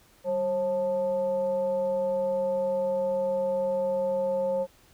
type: tone with frequency modulation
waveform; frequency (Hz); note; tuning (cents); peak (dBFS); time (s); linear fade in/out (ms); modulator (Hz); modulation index
sine; 538; C5; +48; -24; 0.24-4.67; 50; 345; 0.42
effects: pink hiss -59 dBFS RMS until 4.93 s